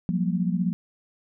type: tone cluster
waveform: sine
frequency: 176.4 / 191.7 / 233.4 Hz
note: F3 / G3 / A#3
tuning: +18 / -38 / +2 cents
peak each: -24 / -27 / -30 dBFS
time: 0.09-0.73 s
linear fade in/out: 0 ms
effects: none